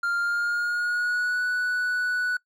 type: tone with pitch glide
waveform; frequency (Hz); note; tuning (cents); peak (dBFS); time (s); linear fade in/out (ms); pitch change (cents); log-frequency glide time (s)
triangle; 1396.9 to 1480; F6 to F#6; 0 to 0; -21; 0.03-2.37; 5; +100; 0.18-1.43
effects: noise-tail reverb RT60 0.1 s tail -22 dB re dry